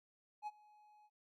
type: tone with ADSR envelope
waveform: triangle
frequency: 842 Hz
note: G#5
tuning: 24 cents sharp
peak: -37 dBFS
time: 0.42-1.1 s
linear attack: 50 ms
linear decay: 34 ms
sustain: -24 dB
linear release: 49 ms
effects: AAC 48 kbps